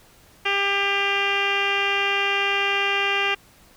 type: tone with low-pass filter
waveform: 10% pulse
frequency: 398.4 Hz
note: G4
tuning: 28 cents sharp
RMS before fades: -22 dBFS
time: 0.45-3.35 s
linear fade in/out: 10 ms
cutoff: 2900 Hz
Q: 4.4
effects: pink hiss -53 dBFS RMS until 3.76 s